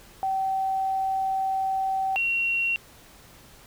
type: tone pair in turn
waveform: sine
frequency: 769 / 2740 Hz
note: G5 / F7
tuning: -33 / -34 cents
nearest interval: octave + minor seventh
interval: 2199 cents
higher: second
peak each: -23 / -22 dBFS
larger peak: second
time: 0.23-2.16 / 2.16-2.76 s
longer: first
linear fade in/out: 0 ms
effects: pink hiss -51 dBFS RMS until 3.66 s